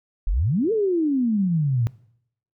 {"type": "exponential two-way sweep", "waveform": "sine", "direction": "up then down", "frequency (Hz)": [36.11, 461.3, 110.9], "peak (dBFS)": -18, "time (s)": [0.27, 1.87], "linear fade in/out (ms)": 0, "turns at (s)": 0.72, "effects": ["noise-tail reverb RT60 0.7 s tail -21 dB re dry"]}